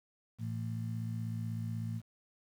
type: harmonic tone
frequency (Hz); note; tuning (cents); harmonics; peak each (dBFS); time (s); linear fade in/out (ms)
56.2; A1; +37; 2 / 3 / 4; -36 / -43 / -43; 0.38-2.02; 50
effects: 10-bit